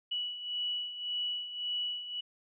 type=beating tone pair; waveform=sine; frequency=2942 / 2943.8 Hz; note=F#7 / F#7; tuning=-11 / -9 cents; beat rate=1.8 Hz; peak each=-40 / -34 dBFS; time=0.11-2.21 s; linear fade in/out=10 ms; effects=none